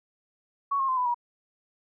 sine tone with pitch steps, 1116 / 1074.9 / 1035.3 / 997.1 / 960.4 Hz, C#6 / C6 / C6 / B5 / B5, +11 / +46 / -19 / +16 / -49 cents, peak -23 dBFS, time 0.71-1.145 s, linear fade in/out 10 ms, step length 87 ms, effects none

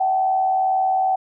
sine tone with frequency modulation, 760 Hz, F#5, 46 cents sharp, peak -16 dBFS, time 0-1.16 s, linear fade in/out 10 ms, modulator 82.2 Hz, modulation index 0.43, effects none

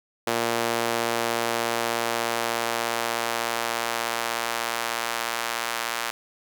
sawtooth tone with high-pass filter sweep, 116.7 Hz, A#2, 2 cents sharp, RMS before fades -27 dBFS, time 0.27-6.11 s, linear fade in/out 5 ms, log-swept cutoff 430 to 1100 Hz, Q 0.84, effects none

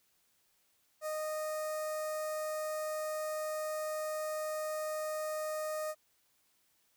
sawtooth tone with notch filter, 618 Hz, D#5, 12 cents flat, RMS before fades -37 dBFS, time 1.01-5.95 s, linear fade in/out 50 ms, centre 3200 Hz, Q 0.56, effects white hiss -73 dBFS RMS until 6.96 s

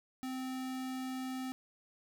square tone, 259.2 Hz, C4, 16 cents flat, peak -38 dBFS, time 0.23-1.52 s, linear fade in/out 0 ms, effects none

